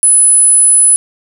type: tone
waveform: sine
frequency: 10070 Hz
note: D#9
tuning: 20 cents sharp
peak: -4 dBFS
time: 0.03-0.96 s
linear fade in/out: 0 ms
effects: none